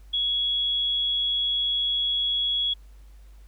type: tone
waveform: sine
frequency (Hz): 3347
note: G#7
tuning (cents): +13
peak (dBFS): -22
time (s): 0.13-2.74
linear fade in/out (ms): 10
effects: added 50 Hz sine -45 dBFS peak until 3.47 s + pink hiss -63 dBFS RMS until 3.47 s